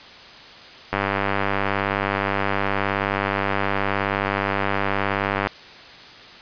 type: click train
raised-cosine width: 0.5 ms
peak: -6 dBFS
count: 451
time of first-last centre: 0.93-5.471 s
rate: 99.1 Hz
effects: white hiss -42 dBFS RMS until 6.41 s + resampled to 11025 Hz